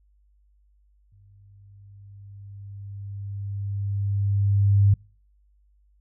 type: tone with exponential growth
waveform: sine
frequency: 100 Hz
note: G2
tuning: 35 cents sharp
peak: -13 dBFS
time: 1.12-4.94 s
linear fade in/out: 5 ms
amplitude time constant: 830 ms
effects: noise-tail reverb RT60 0.4 s tail -26 dB re dry + added 50 Hz sine -58 dBFS peak until 6 s